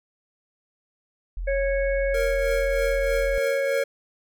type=tone; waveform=sine; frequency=43.23 Hz; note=F1; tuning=17 cents flat; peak=-27 dBFS; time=1.37-3.38 s; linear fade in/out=0 ms
type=harmonic tone; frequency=551 Hz; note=C#5; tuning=11 cents flat; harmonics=1 / 3 / 4; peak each=-22 / -32 / -34 dBFS; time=1.47-3.84 s; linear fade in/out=10 ms
type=tone with tremolo; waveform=square; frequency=466.2 Hz; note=A#4; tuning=in tune; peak=-26 dBFS; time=2.14-3.84 s; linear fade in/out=5 ms; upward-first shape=triangle; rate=3.2 Hz; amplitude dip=65%
effects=none